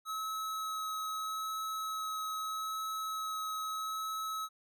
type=tone with vibrato; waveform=square; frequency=1286 Hz; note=E6; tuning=43 cents flat; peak=-36 dBFS; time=0.05-4.49 s; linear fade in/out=50 ms; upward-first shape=sine; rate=0.79 Hz; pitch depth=9 cents each way; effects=none